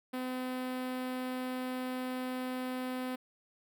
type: tone with notch filter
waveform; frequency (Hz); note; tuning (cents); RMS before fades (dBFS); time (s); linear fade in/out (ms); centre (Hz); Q
sawtooth; 254.8; C4; -46; -37; 0.13-3.16; 10; 6400; 1
effects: none